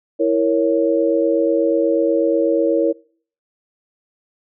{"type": "chord", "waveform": "sine", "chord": "A# diminished", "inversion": "second", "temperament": "equal", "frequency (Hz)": [329.6, 466.2, 554.4], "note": ["E4", "A#4", "C#5"], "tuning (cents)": [0, 0, 0], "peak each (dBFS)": -18, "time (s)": [0.19, 2.93], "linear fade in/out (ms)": 20, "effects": ["noise-tail reverb RT60 0.5 s tail -24 dB re dry"]}